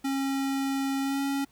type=tone with pitch glide; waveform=square; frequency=272.2 to 276.6 Hz; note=C#4 to C#4; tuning=-31 to -4 cents; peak=-27 dBFS; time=0.04-1.45 s; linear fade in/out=10 ms; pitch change=+27 cents; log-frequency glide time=1.01-1.21 s; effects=pink hiss -63 dBFS RMS until 1.51 s